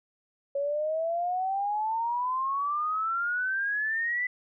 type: exponential sweep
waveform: sine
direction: up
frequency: 554.4 to 2005 Hz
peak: -26 dBFS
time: 0.55-4.27 s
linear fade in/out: 5 ms
effects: none